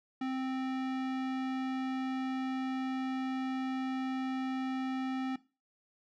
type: tone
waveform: square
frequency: 261.6 Hz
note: C4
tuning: in tune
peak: -33 dBFS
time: 0.21-5.36 s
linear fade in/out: 5 ms
effects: noise-tail reverb RT60 0.3 s tail -18 dB re dry + low-pass 3000 Hz 12 dB/octave